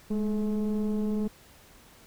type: tone with frequency modulation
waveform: sine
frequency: 209.1 Hz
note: G#3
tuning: 12 cents sharp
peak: -23 dBFS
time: 0.1-1.28 s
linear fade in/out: 10 ms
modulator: 220 Hz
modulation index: 0.73
effects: tanh soft clip ceiling -24 dBFS + pink hiss -55 dBFS RMS until 2.06 s